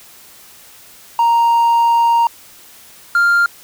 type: tone pair in turn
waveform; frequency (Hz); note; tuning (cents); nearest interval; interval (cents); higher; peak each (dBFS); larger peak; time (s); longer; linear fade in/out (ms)
triangle; 932.3 / 1396.9; A#5 / F6; 0 / 0; perfect fifth; 700; second; -7; neither; 1.19-2.27 / 3.15-3.46; first; 2
effects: tanh soft clip ceiling -3 dBFS + white hiss -42 dBFS RMS until 3.63 s